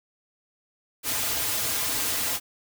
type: noise with comb filter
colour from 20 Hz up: white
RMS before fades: -27 dBFS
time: 1.03-2.4 s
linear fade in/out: 50 ms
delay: 5.3 ms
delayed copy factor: -0.75
effects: none